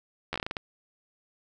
slowing click train, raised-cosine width 0.3 ms, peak -15 dBFS, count 9, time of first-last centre 0.33-0.568 s, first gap 12 ms, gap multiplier 1.25, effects none

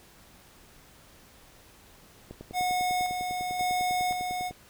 click train, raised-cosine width 2 ms, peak -27 dBFS, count 23, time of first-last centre 2.31-4.51 s, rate 10 Hz
square tone with tremolo, 728 Hz, F#5, 28 cents flat, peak -26 dBFS, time 2.53-4.52 s, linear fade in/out 50 ms, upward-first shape square, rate 0.94 Hz, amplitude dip 40%
effects pink hiss -55 dBFS RMS until 4.69 s

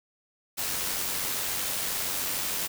white noise with amplitude modulation, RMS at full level -29 dBFS, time 0.57-2.68 s, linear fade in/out 20 ms, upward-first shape sine, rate 93 Hz, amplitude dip 30%, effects none

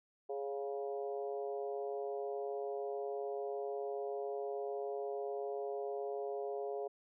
harmonic tone with a mistuned harmonic, 138.59 Hz, C#3, in tune, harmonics 3 / 4 / 5 / 6 / 7, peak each -39 / -44 / -44 / -56 / -58 dBFS, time 0.29-6.88 s, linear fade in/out 10 ms, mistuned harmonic 5, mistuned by +17 cents, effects none

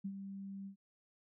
sine tone with ADSR envelope, 196 Hz, G3, in tune, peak -36 dBFS, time 0.04-0.76 s, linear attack 13 ms, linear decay 64 ms, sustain -7 dB, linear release 97 ms, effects none

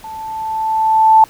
sine tone with level ramp, 880 Hz, A5, in tune, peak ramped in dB -27 to -3 dBFS, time 0.04-1.24 s, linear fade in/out 2 ms, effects pink hiss -42 dBFS RMS until 1.29 s

